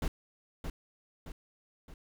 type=noise with echo; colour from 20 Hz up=brown; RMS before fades=-31 dBFS; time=0.02-0.08 s; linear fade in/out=2 ms; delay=620 ms; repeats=3; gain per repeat=-6 dB; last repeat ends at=1.94 s; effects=none